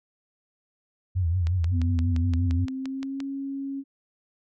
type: tone with vibrato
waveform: sine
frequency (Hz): 87.31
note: F2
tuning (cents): 0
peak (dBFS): -21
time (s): 1.15-2.66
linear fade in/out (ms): 20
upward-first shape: triangle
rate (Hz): 5.6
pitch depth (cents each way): 150
type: click train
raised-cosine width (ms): 0.2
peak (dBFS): -21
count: 11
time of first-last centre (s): 1.47-3.203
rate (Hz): 5.77
type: tone with pitch glide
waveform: sine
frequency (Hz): 250.2 to 274.4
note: B3 to C#4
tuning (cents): +23 to -17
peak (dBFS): -29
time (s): 1.71-3.84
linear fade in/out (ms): 50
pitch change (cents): +160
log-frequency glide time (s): 2.16-3.24
effects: none